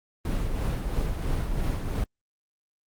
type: noise with tremolo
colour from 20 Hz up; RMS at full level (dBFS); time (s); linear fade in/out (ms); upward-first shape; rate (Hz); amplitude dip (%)
brown; -25; 0.25-2.04; 2; triangle; 3; 45
effects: Opus 24 kbps